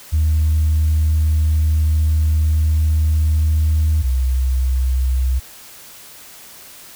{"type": "tone pair in turn", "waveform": "sine", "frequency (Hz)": [77.78, 64.39], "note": ["D#2", "C2"], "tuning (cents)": [0, -27], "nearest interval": "minor third", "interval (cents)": 327, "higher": "first", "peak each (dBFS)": [-11, -13], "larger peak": "first", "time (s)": [[0.12, 4.03], [4.03, 5.4]], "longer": "first", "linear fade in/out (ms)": 20, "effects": ["tanh soft clip ceiling -9 dBFS", "white hiss -40 dBFS RMS until 6.95 s"]}